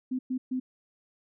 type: tone bursts at uneven times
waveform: sine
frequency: 256.3 Hz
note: C4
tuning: 36 cents flat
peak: -27 dBFS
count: 3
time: 0.11-0.19 / 0.3-0.38 / 0.51-0.6 s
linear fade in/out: 10 ms
effects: none